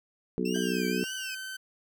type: harmonic tone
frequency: 61.74 Hz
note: B1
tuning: in tune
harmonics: 3 / 4 / 5 / 6 / 7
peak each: -32 / -32 / -36 / -33 / -34 dBFS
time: 0.38-1.04 s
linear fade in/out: 0 ms
type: tone with vibrato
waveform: 25% pulse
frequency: 2640 Hz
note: E7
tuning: 2 cents sharp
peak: -33 dBFS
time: 0.45-1.35 s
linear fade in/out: 5 ms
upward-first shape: triangle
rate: 1.8 Hz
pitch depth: 250 cents each way
type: tone with pitch glide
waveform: sawtooth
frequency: 1586 to 1536.4 Hz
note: G6 to G6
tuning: +20 to -35 cents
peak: -33 dBFS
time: 0.54-1.57 s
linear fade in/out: 10 ms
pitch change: -55 cents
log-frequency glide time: 0.65-1.06 s
type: tone with exponential decay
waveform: triangle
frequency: 659.3 Hz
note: E5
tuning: in tune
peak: -38 dBFS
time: 0.56-0.64 s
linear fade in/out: 0 ms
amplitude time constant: 16 ms
effects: none